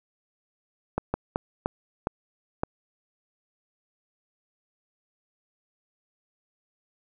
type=slowing click train; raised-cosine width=1 ms; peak=-11 dBFS; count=6; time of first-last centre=0.98-2.635 s; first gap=160 ms; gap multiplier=1.37; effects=none